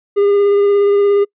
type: tone with vibrato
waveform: triangle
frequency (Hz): 404.5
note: G#4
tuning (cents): -46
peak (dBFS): -7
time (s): 0.16-1.25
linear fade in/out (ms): 20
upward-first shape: sine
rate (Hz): 17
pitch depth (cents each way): 14
effects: noise-tail reverb RT60 0.1 s tail -26 dB re dry + resampled to 8000 Hz